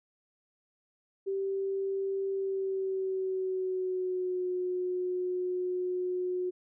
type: tone with pitch glide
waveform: sine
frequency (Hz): 389.4 to 363.3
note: G4 to F#4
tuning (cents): -12 to -32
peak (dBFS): -29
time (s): 1.26-6.51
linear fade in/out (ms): 20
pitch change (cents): -120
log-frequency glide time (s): 2.31-4.48
effects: none